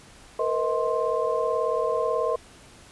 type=tone cluster; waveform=sine; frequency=460.7 / 499 / 635 / 1052 Hz; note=A#4 / B4 / D#5 / C6; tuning=-20 / +18 / +35 / +9 cents; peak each=-27 / -28 / -27 / -29 dBFS; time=0.39-2.36 s; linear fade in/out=5 ms; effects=pink hiss -50 dBFS RMS until 2.91 s + resampled to 24000 Hz